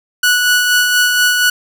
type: tone with tremolo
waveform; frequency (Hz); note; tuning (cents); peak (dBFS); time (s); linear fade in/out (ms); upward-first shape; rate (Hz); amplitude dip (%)
sawtooth; 1473; F#6; -8; -5; 0.23-1.5; 5; sine; 4.2; 35
effects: none